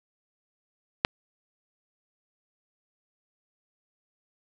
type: click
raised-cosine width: 0.3 ms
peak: -3 dBFS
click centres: 1.049 s
effects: none